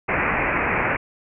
white low-pass noise, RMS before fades -22 dBFS, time 0.08-0.97 s, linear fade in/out 10 ms, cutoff 2500 Hz, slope 96 dB/octave, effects none

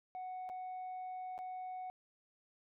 sine tone with dropouts, 740 Hz, F#5, in tune, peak -39 dBFS, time 0.15-1.9 s, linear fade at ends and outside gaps 0 ms, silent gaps 0.491-0.498 / 1.379-1.389 s, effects tanh soft clip ceiling -40 dBFS

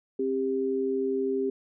sine tone pair together, 265.4 / 397.7 Hz, C4 / G4, +25 / +25 cents, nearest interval perfect fifth, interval 700 cents, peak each -30 / -26 dBFS, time 0.19-1.5 s, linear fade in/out 5 ms, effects none

